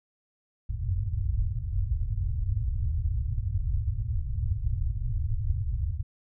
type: low-pass noise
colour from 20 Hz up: white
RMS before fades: -28 dBFS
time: 0.69-6.03 s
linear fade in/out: 10 ms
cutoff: 110 Hz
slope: 48 dB/octave
effects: none